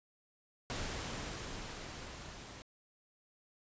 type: noise with level ramp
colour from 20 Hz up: pink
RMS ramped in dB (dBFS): -39 to -50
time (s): 0.7-2.62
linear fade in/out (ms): 0
effects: resampled to 16000 Hz